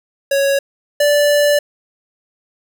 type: tone pair in turn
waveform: square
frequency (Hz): 554.4 / 583.9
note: C#5 / D5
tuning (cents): 0 / -10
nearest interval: minor second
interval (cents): 90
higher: second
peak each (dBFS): -13 / -11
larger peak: second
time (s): 0.31-0.59 / 1-1.59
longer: second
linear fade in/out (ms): 5
effects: none